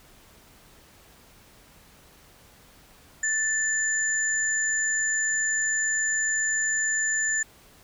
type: tone pair together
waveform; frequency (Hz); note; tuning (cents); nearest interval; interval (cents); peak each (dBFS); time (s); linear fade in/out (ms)
sine; 1760 / 7073; A6 / A8; 0 / +8; 2 octaves; 2408; -25 / -26; 3.23-7.43; 5
effects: pink hiss -54 dBFS RMS until 7.83 s